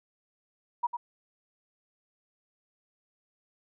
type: tone with echo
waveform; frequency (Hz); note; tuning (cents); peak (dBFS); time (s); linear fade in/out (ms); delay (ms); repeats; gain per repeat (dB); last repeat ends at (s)
sine; 957; A#5; +45; -24; 0.83-0.87; 10; 100; 1; -7; 0.97
effects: none